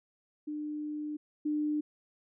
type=tone pair in turn; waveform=sine; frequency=300 / 300 Hz; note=D4 / D4; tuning=+37 / +37 cents; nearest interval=unison; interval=0 cents; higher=neither; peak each=-34 / -28 dBFS; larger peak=second; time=0.47-1.17 / 1.45-1.81 s; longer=first; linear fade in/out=10 ms; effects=none